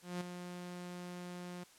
sawtooth tone with ADSR envelope, 177.8 Hz, F3, 31 cents sharp, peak -32 dBFS, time 0.02-1.64 s, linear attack 190 ms, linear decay 6 ms, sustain -8 dB, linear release 8 ms, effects white hiss -62 dBFS RMS until 1.78 s + low-pass 10000 Hz 12 dB/octave

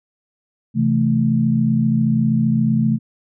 sine chord, A minor, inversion first, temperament just, 132 / 165 / 220 Hz, C3 / E3 / A3, +16 / +2 / 0 cents, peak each -19 / -21 / -16 dBFS, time 0.74-2.99 s, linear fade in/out 50 ms, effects none

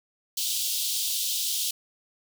pink high-pass noise, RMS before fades -28 dBFS, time 0.37-1.71 s, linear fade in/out 5 ms, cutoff 3100 Hz, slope 48 dB/octave, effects none

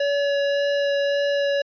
square tone with vibrato, 567 Hz, C#5, 39 cents sharp, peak -20 dBFS, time 0-1.62 s, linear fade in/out 5 ms, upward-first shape sine, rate 1.8 Hz, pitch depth 8 cents each way, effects resampled to 11025 Hz

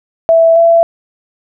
sine tone pair in turn, 659.3 / 670.4 Hz, E5 / E5, 0 / +29 cents, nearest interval unison, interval 29 cents, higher second, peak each -4 dBFS, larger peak neither, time 0.29-0.56 / 0.56-0.83 s, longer neither, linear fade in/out 0 ms, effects none

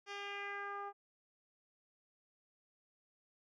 10% pulse tone with low-pass filter sweep, 402.9 Hz, G4, 48 cents sharp, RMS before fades -44 dBFS, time 0.06-0.93 s, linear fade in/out 50 ms, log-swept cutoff 4500 to 930 Hz, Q 2.4, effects none

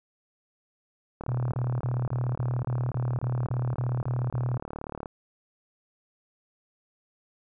click train, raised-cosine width 1 ms, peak -22 dBFS, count 143, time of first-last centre 1.21-5.058 s, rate 36.9 Hz
sine tone bursts, 123.47 Hz, B2, in tune, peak -25 dBFS, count 12, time 1.28-4.578 s, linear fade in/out 5 ms, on 240 ms, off 38 ms
effects none

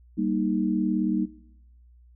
sine chord, Eb major, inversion first, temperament just, 194.45 / 233.3 / 311.1 Hz, G3 / Bb3 / Eb4, -14 / +2 / 0 cents, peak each -27 dBFS, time 0.17-1.26 s, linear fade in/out 20 ms, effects noise-tail reverb RT60 0.9 s tail -20 dB re dry + added 60 Hz sine -51 dBFS peak until 2.15 s

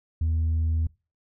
sine tone, 80.5 Hz, E2, 41 cents flat, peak -19 dBFS, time 0.21-0.87 s, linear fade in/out 5 ms, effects noise-tail reverb RT60 0.3 s tail -25 dB re dry + tanh soft clip ceiling -20 dBFS

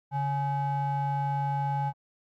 triangle ring-modulated tone, 349.5 Hz, F4, 1 cent sharp, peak -21 dBFS, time 0.11-1.93 s, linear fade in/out 50 ms, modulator 491 Hz, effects Opus 48 kbps

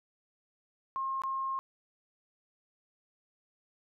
sine tone with dropouts, 1070 Hz, C6, 38 cents sharp, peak -31 dBFS, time 0.96-1.59 s, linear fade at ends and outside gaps 0 ms, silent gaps 1.219-1.236 s, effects none

